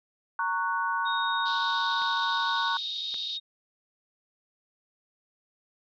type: chord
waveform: sine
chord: F# major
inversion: first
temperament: just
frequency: 925 / 1110 / 1480 Hz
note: A#5 / C#6 / F#6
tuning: -14 / +2 / 0 cents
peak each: -30 dBFS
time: 0.39-2.77 s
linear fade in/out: 2 ms
type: tone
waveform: sine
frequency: 3729 Hz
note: A#7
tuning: in tune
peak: -32 dBFS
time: 1.05-3.4 s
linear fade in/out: 20 ms
type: band-pass noise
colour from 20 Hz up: white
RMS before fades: -39 dBFS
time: 1.45-3.38 s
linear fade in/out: 20 ms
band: 3400 to 4400 Hz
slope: 48 dB/octave
type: clicks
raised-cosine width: 0.3 ms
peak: -28 dBFS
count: 2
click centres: 2.019 / 3.143 s
effects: none